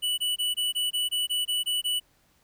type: tone bursts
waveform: square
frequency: 2960 Hz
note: F#7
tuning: in tune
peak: -25 dBFS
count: 11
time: 0.02-2 s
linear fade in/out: 20 ms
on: 160 ms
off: 22 ms
effects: pink hiss -65 dBFS RMS until 2.43 s